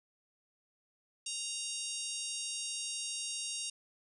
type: harmonic tone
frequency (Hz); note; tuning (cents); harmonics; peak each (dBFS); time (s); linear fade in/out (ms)
932.3; A#5; 0; 3 / 4 / 5 / 6 / 7 / 8 / 9 / 10; -44 / -45 / -47 / -44 / -45 / -48 / -45 / -44; 1.26-3.7; 5
effects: none